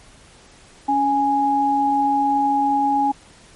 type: tone pair together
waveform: sine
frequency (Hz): 280 / 829.9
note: C#4 / G#5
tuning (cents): +18 / -1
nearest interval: octave + perfect fifth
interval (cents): 1881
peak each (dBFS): -22 / -16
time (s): 0.88-3.12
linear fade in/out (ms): 10
effects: pink hiss -48 dBFS RMS until 3.55 s + MP3 48 kbps